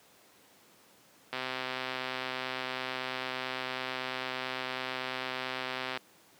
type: click train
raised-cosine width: 0.3 ms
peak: -18 dBFS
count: 600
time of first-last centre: 1.33-5.973 s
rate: 129 Hz
effects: pink hiss -60 dBFS RMS until 6.39 s + high-pass 200 Hz 12 dB/octave